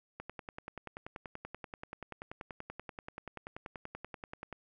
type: click train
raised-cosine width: 0.5 ms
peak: -27 dBFS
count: 46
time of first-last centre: 0.2-4.527 s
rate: 10.4 Hz
effects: none